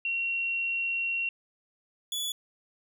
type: tone pair in turn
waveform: sine / sawtooth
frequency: 2738 / 3425 Hz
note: F7 / A7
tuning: -35 / -47 cents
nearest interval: major third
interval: 388 cents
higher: second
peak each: -27 dBFS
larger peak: neither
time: 0.05-1.29 / 2.12-2.32 s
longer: first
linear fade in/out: 2 ms
effects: none